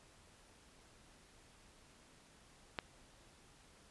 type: click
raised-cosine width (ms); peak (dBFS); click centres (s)
0.3; -21; 2.788
effects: pink hiss -64 dBFS RMS until 3.9 s + resampled to 24000 Hz